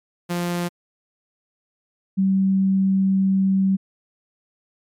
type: tone pair in turn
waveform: sawtooth / sine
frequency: 174.61 / 192.26 Hz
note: F3 / G3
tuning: 0 / -33 cents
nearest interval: major second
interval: 167 cents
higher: second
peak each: -18 / -15 dBFS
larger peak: second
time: 0.29-0.69 / 2.17-3.77 s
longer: second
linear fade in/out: 20 ms
effects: MP3 96 kbps